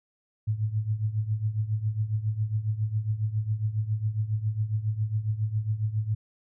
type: tone with tremolo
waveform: sine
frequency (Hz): 107.9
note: A2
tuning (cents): -33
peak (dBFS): -21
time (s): 0.47-6.15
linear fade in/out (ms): 10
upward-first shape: triangle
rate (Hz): 7.3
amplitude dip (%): 85
effects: none